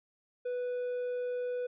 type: tone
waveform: triangle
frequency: 493.9 Hz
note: B4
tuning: in tune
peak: -30 dBFS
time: 0.45-1.67 s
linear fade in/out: 10 ms
effects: resampled to 8000 Hz